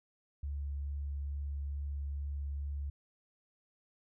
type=tone with vibrato; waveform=sine; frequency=71 Hz; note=C#2; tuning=42 cents sharp; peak=-35 dBFS; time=0.43-2.9 s; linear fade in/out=5 ms; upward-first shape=triangle; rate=2.3 Hz; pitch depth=11 cents each way; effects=none